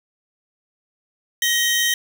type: tone pair together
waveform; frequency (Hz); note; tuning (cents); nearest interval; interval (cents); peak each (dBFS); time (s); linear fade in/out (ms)
sawtooth; 1887 / 3117; A#6 / G7; +21 / -11; major sixth; 868; -16 / -17; 1.42-1.94; 2
effects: none